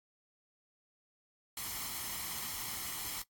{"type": "noise with comb filter", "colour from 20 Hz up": "white", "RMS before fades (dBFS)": -40, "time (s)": [1.57, 3.22], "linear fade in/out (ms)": 2, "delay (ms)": 0.95, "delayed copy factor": 0.55, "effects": ["noise-tail reverb RT60 0.1 s tail -18 dB re dry", "AAC 64 kbps"]}